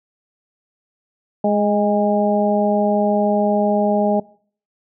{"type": "harmonic tone with a mistuned harmonic", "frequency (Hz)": 207.7, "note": "G#3", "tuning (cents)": 0, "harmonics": [1, 2, 3, 4], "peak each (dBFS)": [-18, -22, -18, -22], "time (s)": [1.44, 4.2], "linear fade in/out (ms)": 5, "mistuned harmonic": 4, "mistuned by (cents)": -28, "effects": ["noise-tail reverb RT60 0.5 s tail -22 dB re dry"]}